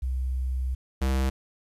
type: tone pair in turn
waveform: sine / square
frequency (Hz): 64.3 / 66.07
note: C2 / C2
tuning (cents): -30 / +17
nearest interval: unison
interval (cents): 47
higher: second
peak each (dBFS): -25 / -23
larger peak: second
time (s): 0.02-0.75 / 1.01-1.3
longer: first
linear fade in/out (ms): 10
effects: resampled to 32000 Hz + 10-bit